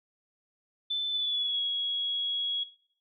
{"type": "tone with pitch glide", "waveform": "sine", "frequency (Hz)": [3520, 3328], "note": ["A7", "G#7"], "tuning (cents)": [0, 3], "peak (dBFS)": -27, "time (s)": [0.9, 2.64], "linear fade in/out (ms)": 10, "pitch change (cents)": -97, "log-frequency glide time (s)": [1.11, 1.6], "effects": ["noise-tail reverb RT60 0.6 s tail -17 dB re dry"]}